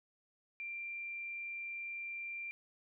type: tone with frequency modulation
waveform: sine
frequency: 2370 Hz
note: D7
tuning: 15 cents sharp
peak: -40 dBFS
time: 0.6-2.51 s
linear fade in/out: 0 ms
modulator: 57.9 Hz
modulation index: 0.25
effects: none